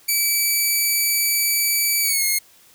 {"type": "tone with pitch glide", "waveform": "5% pulse", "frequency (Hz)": [2304, 2150], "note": ["D7", "C7"], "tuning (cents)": [-34, 47], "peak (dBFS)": -8, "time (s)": [0.08, 2.39], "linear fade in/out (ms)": 10, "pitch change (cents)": -119, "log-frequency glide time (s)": [2.01, 2.24], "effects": ["white hiss -52 dBFS RMS until 2.74 s"]}